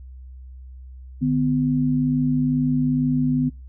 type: tone pair together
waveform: sine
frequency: 149.96 / 252.2 Hz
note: D3 / B3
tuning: +36 / +36 cents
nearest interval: major sixth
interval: 900 cents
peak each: -22 / -19 dBFS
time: 1.21-3.5 s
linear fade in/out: 20 ms
effects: noise-tail reverb RT60 0.3 s tail -24 dB re dry + added 64 Hz sine -37 dBFS peak until 3.68 s

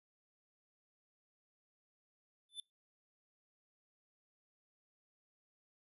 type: tone with exponential growth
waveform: square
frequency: 3520 Hz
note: A7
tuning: in tune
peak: -39 dBFS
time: 2.49-2.6 s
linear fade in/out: 2 ms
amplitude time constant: 22 ms
effects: noise-tail reverb RT60 0.2 s tail -25 dB re dry + resampled to 32000 Hz

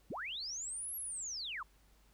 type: linear two-way sweep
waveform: sine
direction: up then down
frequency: 92.1 to 11570 to 944 Hz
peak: -39 dBFS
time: 0.1-1.63 s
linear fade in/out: 5 ms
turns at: 0.96 s
effects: added 50 Hz sine -65 dBFS peak until 2.13 s + pink hiss -70 dBFS RMS until 2.13 s

